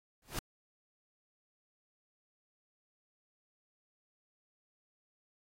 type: noise with exponential growth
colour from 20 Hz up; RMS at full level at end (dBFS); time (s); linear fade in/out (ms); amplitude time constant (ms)
pink; -33; 0.22-0.39; 2; 35
effects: AAC 48 kbps